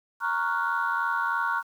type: chord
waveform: sine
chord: Gb major seventh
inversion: first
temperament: equal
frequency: 932.3 / 1108.7 / 1396.9 / 1480 Hz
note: Bb5 / Db6 / F6 / Gb6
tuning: 0 / 0 / 0 / 0 cents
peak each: -29 dBFS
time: 0.2-1.63 s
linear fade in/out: 50 ms
effects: tanh soft clip ceiling -16 dBFS + 9-bit